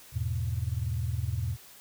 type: chord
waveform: sine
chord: E major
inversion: none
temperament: equal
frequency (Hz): 82.41 / 103.83 / 123.47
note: E2 / G#2 / B2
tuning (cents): 0 / 0 / 0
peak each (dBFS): -32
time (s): 0.12-1.57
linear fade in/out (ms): 50
effects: tanh soft clip ceiling -18 dBFS + white hiss -52 dBFS RMS until 1.8 s